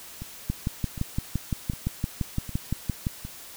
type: two click trains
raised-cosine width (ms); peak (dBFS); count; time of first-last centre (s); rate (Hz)
5; -23 / -13; 5 / 16; 0.22-3.25 / 0.5-3.068; 1.32 / 5.84
effects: white hiss -44 dBFS RMS until 3.56 s